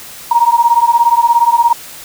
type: beating tone pair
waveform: sine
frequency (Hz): 932.3 / 949.3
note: A#5 / A#5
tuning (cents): 0 / +31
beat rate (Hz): 17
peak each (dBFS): -10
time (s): 0.31-1.73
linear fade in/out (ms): 5
effects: white hiss -32 dBFS RMS until 2.04 s